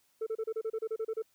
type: tone bursts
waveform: sine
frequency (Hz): 443.6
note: A4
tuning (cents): +14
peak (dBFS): -28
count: 12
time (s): 0.21-1.223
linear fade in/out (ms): 10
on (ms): 56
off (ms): 31
effects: tanh soft clip ceiling -30 dBFS + white hiss -71 dBFS RMS until 1.34 s